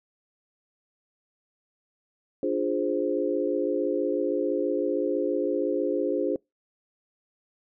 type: chord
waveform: sine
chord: D half-diminished seventh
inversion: none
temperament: equal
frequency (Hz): 293.7 / 349.2 / 415.3 / 523.3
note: D4 / F4 / Ab4 / C5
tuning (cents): 0 / 0 / 0 / 0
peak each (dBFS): -29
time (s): 2.43-6.36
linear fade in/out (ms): 2
effects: noise-tail reverb RT60 0.2 s tail -26 dB re dry